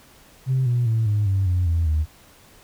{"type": "tone with pitch steps", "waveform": "sine", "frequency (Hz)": [130.81, 121.35, 112.57, 104.43, 96.87, 89.86, 83.36, 77.33], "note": ["C3", "B2", "A2", "G#2", "G2", "F2", "E2", "D#2"], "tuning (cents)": [0, -30, 40, 10, -20, 50, 20, -10], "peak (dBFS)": -16, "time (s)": [0.46, 2.06], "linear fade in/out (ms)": 50, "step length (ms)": 200, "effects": ["tanh soft clip ceiling -14 dBFS", "pink hiss -51 dBFS RMS until 2.63 s"]}